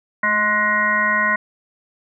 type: harmonic tone with a mistuned harmonic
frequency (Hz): 210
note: G#3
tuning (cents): +19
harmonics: 1 / 3 / 5 / 7 / 9 / 10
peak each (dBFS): -29 / -28 / -21 / -22 / -18 / -29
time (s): 0.23-1.36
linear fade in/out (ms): 5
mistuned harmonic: 1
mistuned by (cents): +27
effects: none